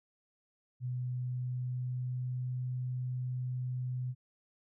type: tone with pitch glide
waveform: sine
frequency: 125.1 to 126.19 Hz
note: B2 to B2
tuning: +23 to +38 cents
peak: -33 dBFS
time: 0.8-4.15 s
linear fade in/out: 50 ms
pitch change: +15 cents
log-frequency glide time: 1.16-2.59 s
effects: none